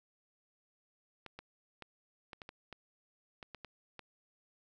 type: clicks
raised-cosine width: 0.3 ms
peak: -30 dBFS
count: 11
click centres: 1.263 / 1.39 / 1.823 / 2.332 / 2.418 / 2.491 / 2.727 / 3.428 / 3.547 / 3.647 / 3.993 s
effects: none